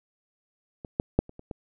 clicks, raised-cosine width 2 ms, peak -25 / -10 / -6 / -30 / -29 / -21 dBFS, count 6, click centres 0.848 / 0.999 / 1.19 / 1.294 / 1.394 / 1.512 s, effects none

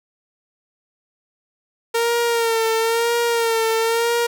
sawtooth tone with vibrato, 460 Hz, A#4, 23 cents flat, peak -13 dBFS, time 1.94-4.27 s, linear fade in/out 10 ms, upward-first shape sine, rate 1 Hz, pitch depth 45 cents each way, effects none

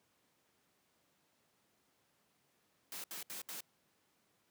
white noise bursts, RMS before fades -45 dBFS, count 4, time 2.92-3.607 s, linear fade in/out 2 ms, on 120 ms, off 69 ms, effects pink hiss -75 dBFS RMS until 4.5 s + high-pass 150 Hz 12 dB/octave

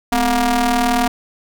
sawtooth ring-modulated tone, 233.1 Hz, A#3, in tune, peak -7 dBFS, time 0.12-1.08 s, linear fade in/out 5 ms, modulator 486 Hz, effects none

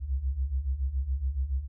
sine beating tone pair, 62.3 / 69.4 Hz, B1 / C#2, +16 / +3 cents, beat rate 7.1 Hz, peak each -32 / -28 dBFS, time 0-1.68 s, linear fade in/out 50 ms, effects none

